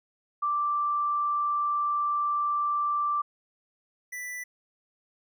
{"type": "tone pair in turn", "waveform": ["sine", "square"], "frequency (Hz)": [1174, 1980.1], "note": ["D6", "B6"], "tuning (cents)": [-1, 4], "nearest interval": "major sixth", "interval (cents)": 905, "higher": "second", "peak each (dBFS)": [-24, -35], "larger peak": "first", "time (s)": [[0.42, 3.22], [4.12, 4.44]], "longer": "first", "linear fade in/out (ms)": 10, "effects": []}